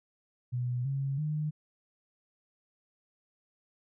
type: tone with pitch steps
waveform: sine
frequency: 123.47 / 137 / 152.01 Hz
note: B2 / C#3 / D#3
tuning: 0 / -20 / -40 cents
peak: -29 dBFS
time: 0.52-1.51 s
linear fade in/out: 20 ms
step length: 330 ms
effects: none